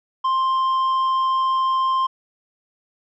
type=tone with tanh clipping; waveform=sine; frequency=1051 Hz; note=C6; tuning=7 cents sharp; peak=-18 dBFS; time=0.24-2.07 s; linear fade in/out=10 ms; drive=5 dB; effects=none